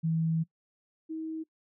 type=tone pair in turn; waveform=sine; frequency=162.3 / 319 Hz; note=E3 / D#4; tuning=-27 / +43 cents; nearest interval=octave; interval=1170 cents; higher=second; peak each=-25 / -33 dBFS; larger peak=first; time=0.03-0.44 / 1.09-1.44 s; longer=first; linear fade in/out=20 ms; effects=noise-tail reverb RT60 0.1 s tail -22 dB re dry